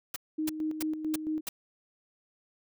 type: noise bursts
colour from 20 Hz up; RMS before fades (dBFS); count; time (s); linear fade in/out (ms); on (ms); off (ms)
white; -34; 5; 0.14-1.49; 5; 22; 310
type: tone with tremolo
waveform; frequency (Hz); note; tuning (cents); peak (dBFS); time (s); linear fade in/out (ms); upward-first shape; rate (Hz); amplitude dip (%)
sine; 311.1; D#4; 0; -28; 0.38-1.41; 10; square; 4.5; 55
effects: none